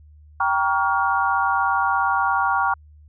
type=chord; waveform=sine; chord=G half-diminished seventh; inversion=none; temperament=just; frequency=784 / 940.8 / 1128.9 / 1411.2 Hz; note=G5 / Bb5 / Db6 / F6; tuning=0 / +16 / +31 / +18 cents; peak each=-23 dBFS; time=0.4-2.74 s; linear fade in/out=5 ms; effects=added 75 Hz sine -45 dBFS peak until 3.08 s